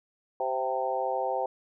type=harmonic tone with a mistuned harmonic; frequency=130 Hz; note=C3; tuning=11 cents flat; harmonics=3 / 4 / 5 / 6 / 7; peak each=-37 / -31 / -34 / -31 / -35 dBFS; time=0.4-1.46 s; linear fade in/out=2 ms; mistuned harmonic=5; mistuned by=+44 cents; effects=none